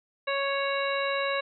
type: harmonic tone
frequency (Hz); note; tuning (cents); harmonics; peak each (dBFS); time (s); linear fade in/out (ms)
554.4; C#5; 0; 1 / 2 / 3 / 4 / 5 / 7; -29 / -32 / -34 / -35 / -36 / -37; 0.27-1.41; 10
effects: none